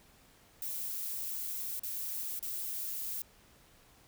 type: noise with dropouts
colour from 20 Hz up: violet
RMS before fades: -38 dBFS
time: 0.62-3.22 s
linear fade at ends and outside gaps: 2 ms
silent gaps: 1.795-1.833 / 2.393-2.426 s
effects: pink hiss -62 dBFS RMS until 4.07 s